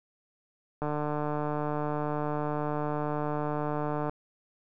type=click train; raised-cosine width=1 ms; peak=-18 dBFS; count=489; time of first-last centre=0.82-4.095 s; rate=149 Hz; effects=none